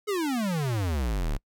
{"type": "exponential sweep", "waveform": "square", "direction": "down", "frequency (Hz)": [435, 32.1], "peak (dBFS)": -26, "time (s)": [0.07, 1.38], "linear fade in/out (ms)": 20, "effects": ["noise-tail reverb RT60 0.1 s tail -26 dB re dry"]}